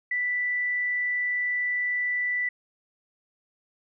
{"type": "tone", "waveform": "sine", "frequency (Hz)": 1975.5, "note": "B6", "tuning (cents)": 0, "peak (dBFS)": -24, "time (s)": [0.11, 2.49], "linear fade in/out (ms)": 5, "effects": []}